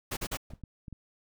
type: noise bursts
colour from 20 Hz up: pink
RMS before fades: -34 dBFS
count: 3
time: 0.11-0.372 s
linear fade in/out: 10 ms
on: 60 ms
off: 41 ms
type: clicks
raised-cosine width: 5 ms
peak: -30 dBFS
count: 5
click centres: 0.346 / 0.536 / 0.637 / 0.882 / 0.927 s
type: noise with exponential decay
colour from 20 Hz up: brown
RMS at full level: -41 dBFS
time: 0.5-0.62 s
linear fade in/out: 5 ms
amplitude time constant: 26 ms
effects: none